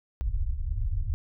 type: low-pass noise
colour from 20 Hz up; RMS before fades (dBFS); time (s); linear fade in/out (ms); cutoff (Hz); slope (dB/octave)
pink; -28; 0.21-1.14; 0; 100; 48
effects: none